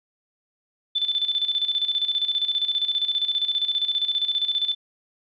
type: tone with tremolo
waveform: sine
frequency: 3520 Hz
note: A7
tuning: in tune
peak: -19 dBFS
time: 0.95-4.75 s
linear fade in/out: 10 ms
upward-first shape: square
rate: 15 Hz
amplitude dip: 65%
effects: resampled to 11025 Hz + 10-bit